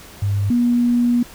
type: tone pair in turn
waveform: sine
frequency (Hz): 100.5 / 240.8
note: G2 / B3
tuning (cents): +44 / -44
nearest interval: octave + minor third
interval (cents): 1512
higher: second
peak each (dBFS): -16 / -13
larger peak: second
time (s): 0.22-0.5 / 0.5-1.23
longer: second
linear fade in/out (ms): 5
effects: pink hiss -41 dBFS RMS until 1.34 s